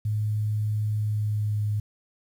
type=tone with pitch glide; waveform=sine; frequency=106.5 to 104.97 Hz; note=G#2 to G#2; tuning=+44 to +19 cents; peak=-23 dBFS; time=0.05-1.8 s; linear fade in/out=5 ms; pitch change=-25 cents; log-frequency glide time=0.98-1.65 s; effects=9-bit